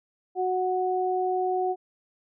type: tone pair together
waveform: sine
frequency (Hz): 369 / 738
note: F#4 / F#5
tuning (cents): -5 / -5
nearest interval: octave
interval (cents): 1200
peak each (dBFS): -26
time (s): 0.35-1.76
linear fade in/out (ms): 50
effects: none